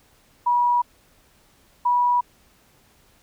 sine tone pair in turn, 968 / 974.7 Hz, B5 / B5, -35 / -23 cents, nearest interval unison, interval 12 cents, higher second, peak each -16 dBFS, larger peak neither, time 0.46-0.82 / 1.85-2.21 s, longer neither, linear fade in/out 10 ms, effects pink hiss -58 dBFS RMS until 3.22 s

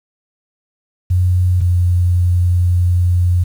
sine tone pair in turn, 90.5 / 88.89 Hz, F#2 / F2, -38 / +31 cents, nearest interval unison, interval 31 cents, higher first, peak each -10 dBFS, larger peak neither, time 1.1-1.61 / 1.61-3.44 s, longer second, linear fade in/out 10 ms, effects 7-bit

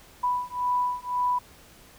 sine beating tone pair, 987.8 / 989.7 Hz, B5 / B5, 0 / +3 cents, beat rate 1.9 Hz, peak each -27 dBFS, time 0.23-1.39 s, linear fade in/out 10 ms, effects pink hiss -52 dBFS RMS until 1.98 s

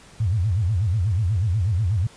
sine tone with vibrato, 98 Hz, G2, in tune, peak -18 dBFS, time 0.2-2.07 s, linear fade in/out 5 ms, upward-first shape sine, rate 8.2 Hz, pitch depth 270 cents each way, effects pink hiss -48 dBFS RMS until 2.16 s + resampled to 22050 Hz

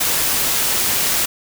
white noise, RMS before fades -18 dBFS, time 0-1.26 s, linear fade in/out 10 ms, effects none

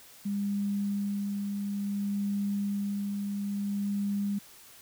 sine tone with tremolo, 201.6 Hz, G3, 49 cents sharp, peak -27 dBFS, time 0.25-4.39 s, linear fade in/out 10 ms, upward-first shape sine, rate 0.58 Hz, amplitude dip 30%, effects white hiss -53 dBFS RMS until 4.81 s

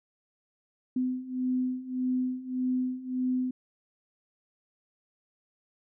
sine beating tone pair, 253.3 / 255 Hz, B3 / C4, +44 / -44 cents, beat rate 1.7 Hz, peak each -32 / -29 dBFS, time 0.96-3.51 s, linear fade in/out 5 ms, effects none

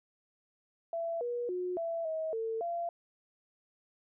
sine tone with pitch steps, 669 / 481.6 / 361.7 / 667 / 637 / 449.1 / 685 Hz, E5 / B4 / F#4 / E5 / D#5 / A4 / F5, +25 / -44 / -39 / +20 / +41 / +35 / -34 cents, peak -32 dBFS, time 0.93-2.89 s, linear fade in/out 2 ms, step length 280 ms, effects none

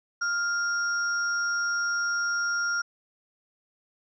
sine tone pair together, 1400 / 5600 Hz, F6 / F8, +4 / +4 cents, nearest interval 2 octaves, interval 2400 cents, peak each -25 / -33 dBFS, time 0.21-2.82 s, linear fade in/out 10 ms, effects none

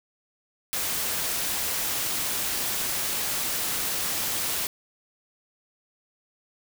white noise, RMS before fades -28 dBFS, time 0.73-4.67 s, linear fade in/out 0 ms, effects none

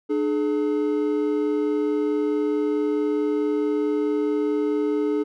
triangle tone pair together, 300 / 424.6 Hz, D4 / G#4, +37 / +38 cents, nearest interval tritone, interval 601 cents, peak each -21 dBFS, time 0.09-5.24 s, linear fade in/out 20 ms, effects none

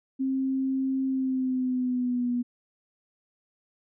sine tone with pitch glide, 265.6 to 243.6 Hz, C4 to B3, +26 to -24 cents, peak -24 dBFS, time 0.19-2.43 s, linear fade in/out 20 ms, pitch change -150 cents, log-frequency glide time 1.06-2.31 s, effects none

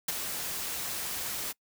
white noise with ADSR envelope, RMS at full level -28 dBFS, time 0.08-1.53 s, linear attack 6 ms, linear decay 26 ms, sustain -7 dB, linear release 22 ms, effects noise-tail reverb RT60 0.1 s tail -24 dB re dry

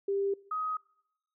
sine tone pair in turn, 396.5 / 1258.8 Hz, G4 / D#6, +20 / +20 cents, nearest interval octave + minor sixth, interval 2000 cents, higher second, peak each -27 / -30 dBFS, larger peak first, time 0.08-0.34 / 0.51-0.77 s, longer neither, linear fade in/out 5 ms, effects noise-tail reverb RT60 0.8 s tail -23 dB re dry

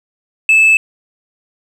sine tone, 2619 Hz, E7, 12 cents flat, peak -3 dBFS, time 0.49-0.77 s, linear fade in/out 2 ms, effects tanh soft clip ceiling -5 dBFS + 7-bit

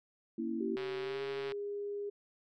sine chord, A# diminished, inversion none, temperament equal, 233.1 / 277.2 / 329.6 Hz, A#3 / C#4 / E4, 0 / 0 / 0 cents, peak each -37 / -42 / -37 dBFS, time 0.38-0.76 s, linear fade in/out 5 ms
sine tone with pitch glide, 385.1 to 407.5 Hz, G4 to G#4, -31 to -33 cents, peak -36 dBFS, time 0.6-2.1 s, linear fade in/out 10 ms, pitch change +98 cents, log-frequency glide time 1-1.21 s
click train, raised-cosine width 0.3 ms, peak -28 dBFS, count 106, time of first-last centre 0.77-1.52 s, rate 140 Hz
effects none

